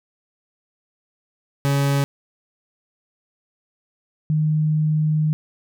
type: tone pair in turn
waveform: 40% pulse / sine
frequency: 140.1 / 154.13 Hz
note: C#3 / D#3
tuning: +19 / -16 cents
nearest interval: major second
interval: 165 cents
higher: second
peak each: -16 dBFS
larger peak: neither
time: 1.65-2.04 / 4.3-5.33 s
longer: second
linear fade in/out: 0 ms
effects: none